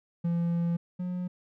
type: tone pair in turn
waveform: triangle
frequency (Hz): 170.4 / 180.11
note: F3 / F#3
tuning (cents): -42 / -46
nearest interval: minor second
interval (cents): 96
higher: second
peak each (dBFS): -23 / -28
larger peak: first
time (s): 0.24-0.77 / 0.99-1.28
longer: first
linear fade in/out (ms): 10
effects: none